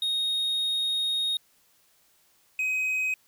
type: tone pair in turn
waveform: triangle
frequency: 3729 / 2524 Hz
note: A#7 / D#7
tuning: 0 / +24 cents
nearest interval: perfect fifth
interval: 676 cents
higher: first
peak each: -23 dBFS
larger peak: neither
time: 0.02-1.37 / 2.59-3.14 s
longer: first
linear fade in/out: 2 ms
effects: white hiss -64 dBFS RMS until 3.27 s